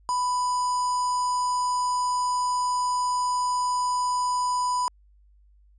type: tone with notch filter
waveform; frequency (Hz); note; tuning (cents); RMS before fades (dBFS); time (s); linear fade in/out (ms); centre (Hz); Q
square; 993; B5; +9; -25; 0.09-4.88; 0; 2900; 1.3
effects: added 50 Hz sine -54 dBFS peak until 5.78 s + resampled to 22050 Hz